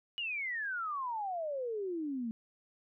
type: exponential sweep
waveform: sine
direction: down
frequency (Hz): 2933 to 220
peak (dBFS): -34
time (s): 0.18-2.31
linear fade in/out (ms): 0
effects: none